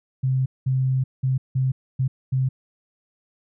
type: tone bursts at uneven times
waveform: sine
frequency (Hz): 130.9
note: C3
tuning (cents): +1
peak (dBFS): -18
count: 6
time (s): 0.23-0.46 / 0.66-1.04 / 1.23-1.38 / 1.55-1.72 / 1.99-2.08 / 2.32-2.49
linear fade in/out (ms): 10
effects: none